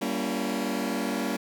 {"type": "chord", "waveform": "sawtooth", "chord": "G diminished seventh", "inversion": "none", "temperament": "just", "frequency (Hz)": [196, 235.2, 282.2, 338.7], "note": ["G3", "Bb3", "Db4", "Fb4"], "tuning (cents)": [0, 16, 31, 47], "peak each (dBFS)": [-29, -27, -28, -32], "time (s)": [0.01, 1.37], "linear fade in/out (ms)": 10, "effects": []}